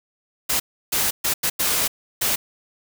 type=noise bursts at uneven times; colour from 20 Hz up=white; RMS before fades=-21 dBFS; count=6; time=0.49-0.6 / 0.92-1.11 / 1.24-1.34 / 1.43-1.5 / 1.59-1.88 / 2.21-2.36 s; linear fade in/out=10 ms; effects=none